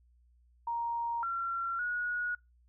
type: tone with pitch steps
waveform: sine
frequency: 936 / 1366 / 1454 Hz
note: A#5 / F6 / F#6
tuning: +7 / -39 / -31 cents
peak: -31 dBFS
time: 0.67-2.35 s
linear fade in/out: 5 ms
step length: 560 ms
effects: noise-tail reverb RT60 0.2 s tail -25 dB re dry + added 60 Hz sine -62 dBFS peak until 2.68 s